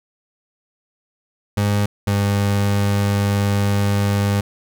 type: tone pair in turn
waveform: 30% pulse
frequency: 102.5 / 100.97 Hz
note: G#2 / G#2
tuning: -22 / -48 cents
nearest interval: unison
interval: 26 cents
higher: first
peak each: -13 dBFS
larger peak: neither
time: 1.57-1.86 / 2.07-4.41 s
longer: second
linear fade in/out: 5 ms
effects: none